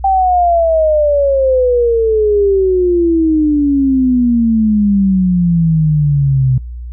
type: exponential sweep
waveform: sine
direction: down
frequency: 784 to 126.8 Hz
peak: -8 dBFS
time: 0.04-6.58 s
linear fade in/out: 5 ms
effects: noise-tail reverb RT60 0.1 s tail -22 dB re dry + added 60 Hz sine -23 dBFS peak until 6.92 s